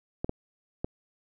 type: clicks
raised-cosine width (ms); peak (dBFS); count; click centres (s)
2; -16; 3; 0.245 / 0.294 / 0.845
effects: none